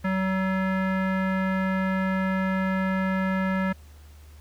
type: tone with low-pass filter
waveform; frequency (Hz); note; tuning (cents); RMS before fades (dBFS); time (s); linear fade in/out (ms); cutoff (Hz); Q
square; 189.2; F#3; +39; -25; 0.04-3.73; 10; 1800; 2.7
effects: added 74 Hz sine -45 dBFS peak until 4.4 s + pink hiss -57 dBFS RMS until 4.4 s